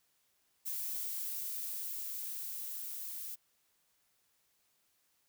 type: noise with level ramp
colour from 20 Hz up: violet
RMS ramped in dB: -38 to -43 dBFS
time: 0.65-3.36 s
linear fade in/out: 20 ms
effects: white hiss -75 dBFS RMS until 5.28 s